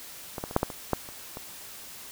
clicks, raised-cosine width 1 ms, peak -19 / -17 / -23 / -6 / -10 / -23 / -9 / -29 / -23 dBFS, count 9, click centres 0.382 / 0.439 / 0.511 / 0.564 / 0.631 / 0.702 / 0.933 / 1.089 / 1.371 s, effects white hiss -44 dBFS RMS until 2.11 s

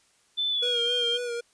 sine tone with pitch glide, 3520 to 3191 Hz, A7 to G7, 0 to +30 cents, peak -24 dBFS, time 0.37-1.18 s, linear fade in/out 20 ms, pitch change -170 cents, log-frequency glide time 0.49-0.84 s
square tone with vibrato, 480 Hz, B4, 49 cents flat, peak -30 dBFS, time 0.62-1.41 s, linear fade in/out 10 ms, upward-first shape sine, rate 3.8 Hz, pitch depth 36 cents each way
effects white hiss -64 dBFS RMS until 1.53 s + resampled to 22050 Hz

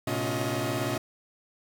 sawtooth tone cluster, 111.9 / 129.3 / 283.3 / 355.6 / 632 Hz, A2 / C3 / C#4 / F4 / D#5, +30 / -20 / +38 / +31 / +27 cents, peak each -30 dBFS, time 0.07-0.98 s, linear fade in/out 5 ms, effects none

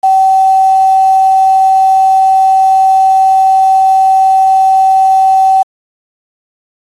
sine tone with quantisation, 766 Hz, G5, 40 cents flat, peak -4 dBFS, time 0.03-5.63 s, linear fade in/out 10 ms, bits 5, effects AAC 32 kbps

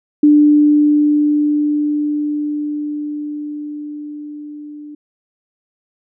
sine tone with level ramp, 296.6 Hz, D4, 17 cents sharp, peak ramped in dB -5 to -30 dBFS, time 0.23-4.95 s, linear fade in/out 5 ms, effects none

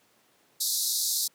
pink band-pass noise, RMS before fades -28 dBFS, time 0.6-1.28 s, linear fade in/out 10 ms, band 3800 to 15000 Hz, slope 96 dB/octave, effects pink hiss -64 dBFS RMS until 1.34 s + high-pass 200 Hz 12 dB/octave

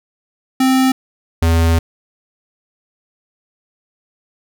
square tone pair in turn, 261.5 / 82.72 Hz, C4 / E2, -1 / +7 cents, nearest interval octave + minor sixth, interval 1992 cents, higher first, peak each -11 dBFS, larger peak neither, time 0.6-0.92 / 1.42-1.79 s, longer second, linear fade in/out 5 ms, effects none

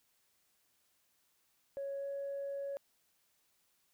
sine tone with pitch glide, 554.4 to 557.6 Hz, C#5 to C#5, 0 to +10 cents, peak -36 dBFS, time 1.77-2.77 s, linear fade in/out 0 ms, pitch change +10 cents, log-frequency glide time 1.98-2.06 s, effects tanh soft clip ceiling -34 dBFS + white hiss -75 dBFS RMS until 3.93 s

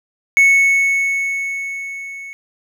triangle tone with level ramp, 2208 Hz, C#7, 7 cents flat, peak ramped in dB -5 to -28 dBFS, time 0.37-2.33 s, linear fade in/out 0 ms, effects none

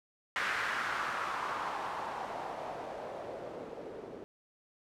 blue noise with low-pass filter sweep, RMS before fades -38 dBFS, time 0.36-4.24 s, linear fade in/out 0 ms, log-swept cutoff 1700 to 390 Hz, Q 2.6, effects none

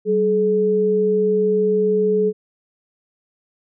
sine tone pair together, 191.41 / 426.6 Hz, G3 / G#4, -41 / +46 cents, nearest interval octave + major second, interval 1387 cents, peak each -22 / -15 dBFS, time 0.05-2.33 s, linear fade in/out 50 ms, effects none

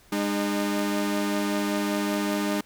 sawtooth tone pair together, 204.2 / 303.7 Hz, G#3 / D#4, -29 / -42 cents, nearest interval perfect fifth, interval 687 cents, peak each -23 dBFS, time 0.12-2.61 s, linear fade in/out 5 ms, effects pink hiss -56 dBFS RMS until 2.65 s

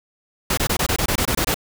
pink noise bursts, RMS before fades -20 dBFS, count 11, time 0.5-1.544 s, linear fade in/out 5 ms, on 74 ms, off 23 ms, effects none

